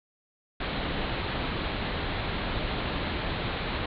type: low-pass noise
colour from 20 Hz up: pink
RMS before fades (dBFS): -31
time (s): 0.6-3.86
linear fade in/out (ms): 5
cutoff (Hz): 4200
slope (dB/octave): 96
effects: none